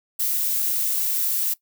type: noise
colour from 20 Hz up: violet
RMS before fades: -23 dBFS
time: 0.19-1.54 s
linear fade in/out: 10 ms
effects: noise-tail reverb RT60 0.1 s tail -19 dB re dry